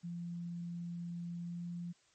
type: tone with pitch glide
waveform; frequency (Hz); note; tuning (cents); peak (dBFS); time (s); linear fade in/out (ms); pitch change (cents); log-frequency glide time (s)
sine; 172.1 to 173.2; F3 to F3; -25 to -14; -39; 0.03-1.93; 20; +11; 1.4-1.68
effects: white hiss -70 dBFS RMS until 2.14 s + MP3 32 kbps